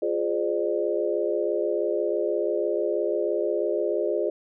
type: chord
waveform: sine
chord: D half-diminished seventh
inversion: first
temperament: equal with one note detuned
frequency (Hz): 349.2 / 415.3 / 523.3 / 600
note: F4 / Ab4 / C5 / D5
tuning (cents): 0 / 0 / 0 / +37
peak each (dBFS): -28 / -27 / -30 / -28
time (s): 0.02-4.3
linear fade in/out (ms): 5
effects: none